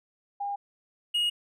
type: tone pair in turn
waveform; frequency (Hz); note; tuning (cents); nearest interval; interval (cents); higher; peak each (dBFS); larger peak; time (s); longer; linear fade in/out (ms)
sine / triangle; 807 / 2876; G#5 / F#7; -50 / -50; octave + minor seventh; 2200; second; -29 / -22; second; 0.4-0.56 / 1.14-1.3; neither; 10
effects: none